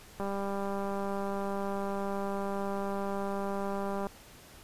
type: click train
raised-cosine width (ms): 1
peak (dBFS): -22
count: 767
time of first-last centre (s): 0.2-4.069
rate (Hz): 198
effects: pink hiss -53 dBFS RMS until 4.63 s + resampled to 32000 Hz